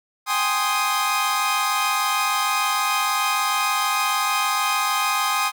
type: chord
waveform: sawtooth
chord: Ab major seventh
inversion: third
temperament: equal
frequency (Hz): 784 / 830.6 / 1046.5 / 1244.5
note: G5 / Ab5 / C6 / Eb6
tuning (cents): 0 / 0 / 0 / 0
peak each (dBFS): -25 / -24 / -21 / -19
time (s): 0.26-5.52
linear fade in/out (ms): 50
effects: none